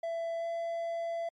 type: tone with pitch glide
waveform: triangle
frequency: 667 to 672.4 Hz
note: E5 to E5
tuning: +20 to +34 cents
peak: -30 dBFS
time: 0.03-1.29 s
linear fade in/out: 5 ms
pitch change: +14 cents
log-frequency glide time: 0.38-0.45 s
effects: MP3 48 kbps